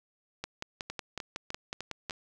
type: two click trains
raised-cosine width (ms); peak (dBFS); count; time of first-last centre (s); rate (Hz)
0.2; -20 / -18; 5 / 10; 0.9-2.108 / 0.44-2.097; 3.31 / 5.43
effects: none